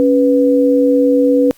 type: tone pair together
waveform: sine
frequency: 277.2 / 493.9 Hz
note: C#4 / B4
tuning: 0 / 0 cents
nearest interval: minor seventh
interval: 1000 cents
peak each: -11 dBFS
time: 0-1.51 s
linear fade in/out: 0 ms
effects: white hiss -49 dBFS RMS until 1.57 s + Opus 48 kbps